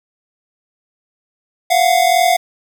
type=tone pair together; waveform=square; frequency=687.3 / 730 Hz; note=F5 / F#5; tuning=-28 / -24 cents; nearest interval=minor second; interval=104 cents; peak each=-14 dBFS; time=1.7-2.37 s; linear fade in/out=10 ms; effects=none